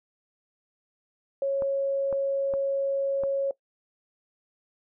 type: tone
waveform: sine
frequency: 550 Hz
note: C#5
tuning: 14 cents flat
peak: -23 dBFS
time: 1.42-3.51 s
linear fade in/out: 2 ms
type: clicks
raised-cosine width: 1 ms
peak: -23 dBFS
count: 4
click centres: 1.622 / 2.127 / 2.538 / 3.236 s
effects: noise-tail reverb RT60 0.1 s tail -20 dB re dry